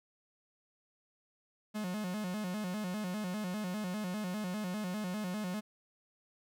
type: tone with vibrato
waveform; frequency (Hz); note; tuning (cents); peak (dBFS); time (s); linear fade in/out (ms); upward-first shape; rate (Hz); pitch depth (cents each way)
45% pulse; 196; G3; 0; -35; 1.74-5.61; 20; square; 5; 140
effects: none